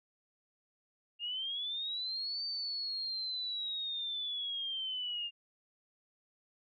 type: linear two-way sweep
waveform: sine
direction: up then down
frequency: 2800 to 4600 to 2800 Hz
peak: -35 dBFS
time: 1.19-5.31 s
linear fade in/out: 50 ms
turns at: 2.44 s
effects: none